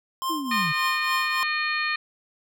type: tone with tremolo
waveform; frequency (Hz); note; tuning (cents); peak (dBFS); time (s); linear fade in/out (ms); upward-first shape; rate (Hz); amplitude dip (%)
square; 1052; C6; +9; -24; 0.22-1.43; 0; triangle; 3.5; 85
type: linear sweep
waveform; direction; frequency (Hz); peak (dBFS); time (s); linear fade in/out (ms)
sine; down; 337 to 138.59; -28; 0.29-0.73; 20
type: harmonic tone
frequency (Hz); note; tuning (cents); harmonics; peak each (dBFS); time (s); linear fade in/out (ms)
610; D#5; -34; 2 / 3 / 4 / 5 / 6 / 7; -30 / -27 / -28 / -39 / -41 / -33; 0.51-1.96; 5
effects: none